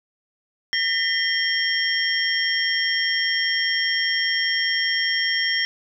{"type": "tone cluster", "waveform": "sine", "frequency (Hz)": [1828, 1993, 3195, 5500], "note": ["A#6", "B6", "G7", "F8"], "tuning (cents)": [-34, 15, 32, -27], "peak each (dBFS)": -25, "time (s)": [0.73, 5.65], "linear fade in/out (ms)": 0, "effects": []}